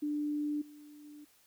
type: tone with level steps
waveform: sine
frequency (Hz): 296.1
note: D4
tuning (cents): +14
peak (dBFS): -31 / -50 / -48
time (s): 0.02-1.25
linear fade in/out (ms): 10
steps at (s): 0.61 / 1.04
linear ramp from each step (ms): 10
effects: white hiss -66 dBFS RMS until 1.46 s